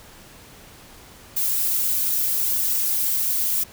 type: noise with flanger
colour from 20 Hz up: violet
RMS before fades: -22 dBFS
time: 1.36-3.64 s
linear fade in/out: 10 ms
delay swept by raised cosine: 1.5 to 7 ms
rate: 0.85 Hz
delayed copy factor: -0.9
effects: pink hiss -46 dBFS RMS until 3.72 s